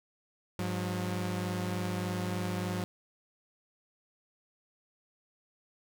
sawtooth tone pair together, 101.67 / 180 Hz, G#2 / F#3, -36 / -47 cents, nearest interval minor seventh, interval 989 cents, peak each -31 / -30 dBFS, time 0.59-2.84 s, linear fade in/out 0 ms, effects none

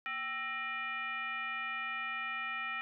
sine tone with frequency modulation, 1864.7 Hz, A#6, in tune, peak -35 dBFS, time 0.06-2.81 s, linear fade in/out 0 ms, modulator 543 Hz, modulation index 1.4, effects none

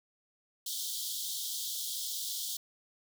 pink high-pass noise, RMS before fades -37 dBFS, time 0.66-2.57 s, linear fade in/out 5 ms, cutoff 3200 Hz, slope 96 dB/octave, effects none

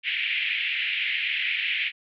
pink band-pass noise, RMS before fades -27 dBFS, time 0.03-1.92 s, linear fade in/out 50 ms, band 2000 to 3100 Hz, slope 48 dB/octave, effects none

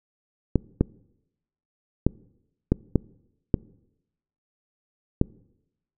clicks, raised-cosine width 3 ms, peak -5 dBFS, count 7, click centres 0.557 / 0.81 / 2.066 / 2.72 / 2.957 / 3.542 / 5.214 s, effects noise-tail reverb RT60 0.9 s tail -24 dB re dry

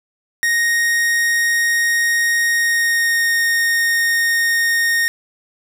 45% pulse tone with pitch glide, 1864.7 to 1849.7 Hz, A#6 to A#6, 0 to -14 cents, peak -14 dBFS, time 0.43-5.08 s, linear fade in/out 0 ms, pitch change -14 cents, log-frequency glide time 2.49-3.32 s, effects none

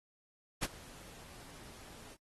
pink noise with ADSR envelope, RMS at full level -32 dBFS, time 0.61-2.17 s, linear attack 24 ms, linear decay 34 ms, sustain -22 dB, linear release 43 ms, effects AAC 32 kbps

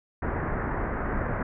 pink low-pass noise, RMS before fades -29 dBFS, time 0.22-1.43 s, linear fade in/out 5 ms, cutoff 1900 Hz, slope 48 dB/octave, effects none

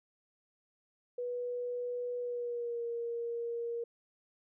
sine tone with pitch glide, 489.1 to 468.9 Hz, B4 to A#4, -17 to +10 cents, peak -34 dBFS, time 1.18-3.84 s, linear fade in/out 5 ms, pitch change -73 cents, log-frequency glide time 2.19-2.83 s, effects none

